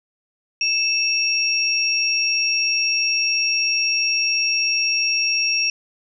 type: tone pair together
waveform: sine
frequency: 2637 / 5584 Hz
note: E7 / F8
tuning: 0 / -1 cents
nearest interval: octave + minor second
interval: 1299 cents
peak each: -20 dBFS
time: 0.61-5.7 s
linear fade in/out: 2 ms
effects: none